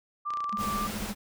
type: tone with vibrato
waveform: sine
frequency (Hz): 1177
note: D6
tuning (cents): +3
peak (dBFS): -29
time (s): 0.25-0.88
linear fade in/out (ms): 20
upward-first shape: sine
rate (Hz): 3.8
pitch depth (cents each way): 12
type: clicks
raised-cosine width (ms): 0.2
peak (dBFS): -26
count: 12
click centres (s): 0.305 / 0.337 / 0.372 / 0.405 / 0.442 / 0.494 / 0.527 / 0.572 / 0.61 / 0.64 / 0.675 / 0.725
type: tone with tremolo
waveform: sine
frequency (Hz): 207.7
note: G#3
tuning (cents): 0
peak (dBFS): -31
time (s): 0.52-1.14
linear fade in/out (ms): 20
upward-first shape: sine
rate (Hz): 14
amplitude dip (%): 90
type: noise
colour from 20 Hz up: pink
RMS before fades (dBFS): -36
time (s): 0.57-1.15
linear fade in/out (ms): 50
effects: none